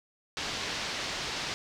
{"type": "low-pass noise", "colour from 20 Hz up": "white", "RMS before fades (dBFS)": -35, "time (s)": [0.37, 1.54], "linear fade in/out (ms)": 0, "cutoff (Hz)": 5300, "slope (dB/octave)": 24, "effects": []}